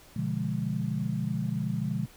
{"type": "chord", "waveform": "sine", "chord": "B diminished seventh", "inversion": "none", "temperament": "equal", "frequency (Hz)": [123.47, 146.83, 174.61, 207.7], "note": ["B2", "D3", "F3", "Ab3"], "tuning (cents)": [0, 0, 0, 0], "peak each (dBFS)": -33, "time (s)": [0.16, 2.06], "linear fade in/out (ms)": 5, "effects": ["pink hiss -54 dBFS RMS until 2.16 s"]}